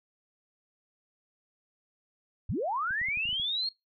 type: linear sweep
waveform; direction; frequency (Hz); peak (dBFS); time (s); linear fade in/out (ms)
sine; up; 52.6 to 4314; -28; 2.49-3.69; 5
type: clicks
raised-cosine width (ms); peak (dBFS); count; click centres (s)
5; -36; 8; 2.908 / 3.015 / 3.086 / 3.173 / 3.255 / 3.291 / 3.329 / 3.398
effects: noise-tail reverb RT60 0.2 s tail -23 dB re dry